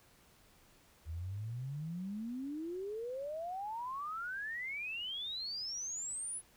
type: exponential sweep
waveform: sine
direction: up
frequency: 76 to 10440 Hz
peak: -38 dBFS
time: 1.05-6.42 s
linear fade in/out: 50 ms
effects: pink hiss -65 dBFS RMS until 6.56 s